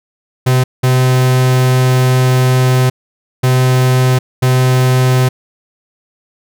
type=tone bursts at uneven times; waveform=45% pulse; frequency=128.2 Hz; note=C3; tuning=35 cents flat; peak=-8 dBFS; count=4; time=0.46-0.64 / 0.83-2.9 / 3.43-4.19 / 4.42-5.29 s; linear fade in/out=10 ms; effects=none